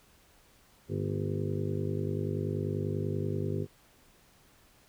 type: harmonic tone with a mistuned harmonic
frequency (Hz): 50.3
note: G1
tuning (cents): +45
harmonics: 2 / 3 / 4 / 5 / 6 / 7 / 8 / 9 / 10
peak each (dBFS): -34 / -35 / -46 / -39 / -46 / -39 / -37 / -47 / -45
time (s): 0.88-3.67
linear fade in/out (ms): 50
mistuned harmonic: 5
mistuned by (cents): -64
effects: pink hiss -62 dBFS RMS until 4.88 s